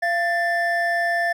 triangle tone pair together, 686.8 / 1772 Hz, F5 / A6, -29 / +12 cents, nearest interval octave + major third, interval 1641 cents, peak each -20 / -20 dBFS, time 0.02-1.33 s, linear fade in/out 10 ms, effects none

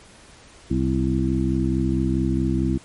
harmonic tone with a mistuned harmonic, 64.6 Hz, C2, 21 cents flat, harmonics 1 / 2 / 3 / 4 / 5, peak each -25 / -25 / -25 / -25 / -25 dBFS, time 0.7-2.78 s, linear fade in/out 10 ms, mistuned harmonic 5, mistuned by +44 cents, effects pink hiss -48 dBFS RMS until 2.84 s + MP3 48 kbps

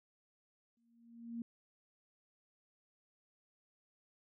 sine tone with exponential growth, 233.1 Hz, A#3, in tune, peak -37 dBFS, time 0.77-1.42 s, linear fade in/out 2 ms, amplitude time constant 140 ms, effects none

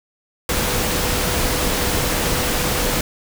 sine tone in noise, 493.9 Hz, B4, in tune, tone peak -29 dBFS, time 0.49-3.01 s, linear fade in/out 2 ms, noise pink, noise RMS -20 dBFS, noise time 0.49-3.01 s, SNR -12 dB, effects none

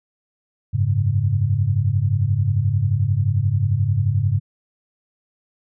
sine chord, F# suspended second, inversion none, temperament equal, 92.5 / 103.83 / 138.59 Hz, F#2 / G#2 / C#3, 0 / 0 / 0 cents, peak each -23 / -18 / -22 dBFS, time 0.73-4.4 s, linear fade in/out 20 ms, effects none

